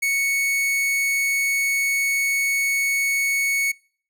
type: tone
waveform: 45% pulse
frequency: 2217 Hz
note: C#7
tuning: in tune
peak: -19 dBFS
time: 0.02-3.72 s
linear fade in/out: 10 ms
effects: noise-tail reverb RT60 0.5 s tail -26 dB re dry